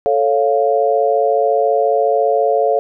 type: chord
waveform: sine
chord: A augmented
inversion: none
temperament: equal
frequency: 440 / 554.4 / 698.5 Hz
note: A4 / C#5 / E#5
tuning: 0 / 0 / 0 cents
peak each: -16 dBFS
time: 0.06-2.79 s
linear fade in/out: 0 ms
effects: none